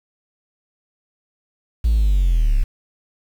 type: linear sweep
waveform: triangle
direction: down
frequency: 58.27 to 32.06 Hz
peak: -10 dBFS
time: 1.84-2.64 s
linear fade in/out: 10 ms
effects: tanh soft clip ceiling -8 dBFS + 7-bit